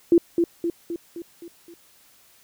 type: tone with echo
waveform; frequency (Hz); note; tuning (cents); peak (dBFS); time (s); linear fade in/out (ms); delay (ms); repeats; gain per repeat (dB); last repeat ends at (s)
sine; 340; F4; -46; -11; 0.12-0.18; 2; 260; 6; -5; 1.74
effects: white hiss -56 dBFS RMS until 2.43 s